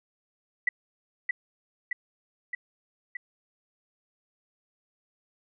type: tone with echo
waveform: sine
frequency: 1968 Hz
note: B6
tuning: 7 cents flat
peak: -20 dBFS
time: 0.67-0.69 s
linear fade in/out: 5 ms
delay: 620 ms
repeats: 4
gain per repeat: -3 dB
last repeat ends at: 3.17 s
effects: none